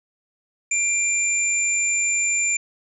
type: tone pair together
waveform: sine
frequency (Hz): 2373 / 7154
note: D7 / A8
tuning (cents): +17 / +28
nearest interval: octave + perfect fifth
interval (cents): 1911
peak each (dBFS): -22 / -21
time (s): 0.71-2.57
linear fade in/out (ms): 5
effects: none